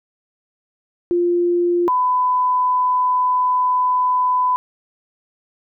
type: tone pair in turn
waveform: sine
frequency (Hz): 349.2 / 1001.8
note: F4 / B5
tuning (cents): 0 / +24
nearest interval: octave + tritone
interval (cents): 1824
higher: second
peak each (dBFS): -14 / -14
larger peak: neither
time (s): 1.11-1.88 / 1.88-4.56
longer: second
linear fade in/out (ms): 0
effects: none